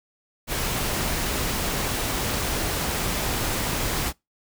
pink noise, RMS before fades -26 dBFS, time 0.47-4.13 s, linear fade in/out 50 ms, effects noise-tail reverb RT60 0.2 s tail -24 dB re dry

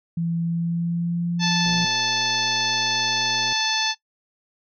sine tone with pitch glide, 167.9 to 172.22 Hz, E3 to F3, +32 to -24 cents, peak -21 dBFS, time 0.17-1.85 s, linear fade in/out 5 ms, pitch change +44 cents, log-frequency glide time 0.43-1.3 s
harmonic tone, 877 Hz, A5, 6 cents flat, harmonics 1 / 2 / 3 / 4 / 5 / 6 / 7, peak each -28 / -28 / -29 / -26 / -27 / -29 / -30 dBFS, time 1.39-3.95 s, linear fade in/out 50 ms
click train, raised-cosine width 2 ms, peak -27 dBFS, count 223, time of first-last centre 1.66-3.526 s, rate 119 Hz
effects noise-tail reverb RT60 0.1 s tail -18 dB re dry

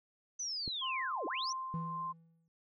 sine linear two-way sweep, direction down then up, 6130 to 277.2 to 6130 Hz, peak -36 dBFS, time 0.39-1.53 s, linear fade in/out 10 ms, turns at 1.26 s
click, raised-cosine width 3 ms, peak -30 dBFS, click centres 0.678 s
sine tone with tremolo, 1046.5 Hz, C6, in tune, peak -36 dBFS, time 0.81-2.13 s, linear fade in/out 20 ms, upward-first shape sine, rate 1.8 Hz, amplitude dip 40%
triangle tone with exponential decay, 164.81 Hz, E3, in tune, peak -32 dBFS, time 1.74-2.48 s, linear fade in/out 0 ms, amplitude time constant 160 ms
effects none

